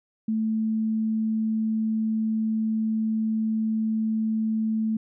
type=tone; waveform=sine; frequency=220 Hz; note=A3; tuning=in tune; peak=-22 dBFS; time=0.28-4.97 s; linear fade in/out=5 ms; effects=none